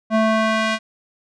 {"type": "tone with band-pass filter sweep", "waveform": "square", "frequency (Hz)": 220, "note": "A3", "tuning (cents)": 0, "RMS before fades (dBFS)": -18, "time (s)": [0.1, 0.79], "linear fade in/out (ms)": 50, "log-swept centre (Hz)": [650, 2300], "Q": 0.74, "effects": ["resampled to 22050 Hz"]}